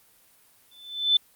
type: tone with exponential growth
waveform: sine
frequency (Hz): 3520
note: A7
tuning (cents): 0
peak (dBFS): -14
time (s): 0.71-1.17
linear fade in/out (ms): 5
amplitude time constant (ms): 100
effects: white hiss -59 dBFS RMS until 1.35 s + Opus 32 kbps